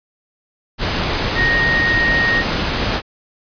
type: tone in noise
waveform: sine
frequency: 1864.7 Hz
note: A#6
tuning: in tune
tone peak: -14 dBFS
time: 1.35-2.44 s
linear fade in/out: 50 ms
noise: pink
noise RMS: -19 dBFS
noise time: 0.78-3.02 s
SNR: +2 dB
effects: resampled to 11025 Hz